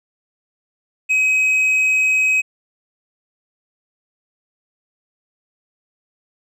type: tone with tanh clipping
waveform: triangle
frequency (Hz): 2536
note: D#7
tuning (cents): +32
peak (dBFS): -14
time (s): 1.09-2.42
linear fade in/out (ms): 20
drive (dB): 8
effects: none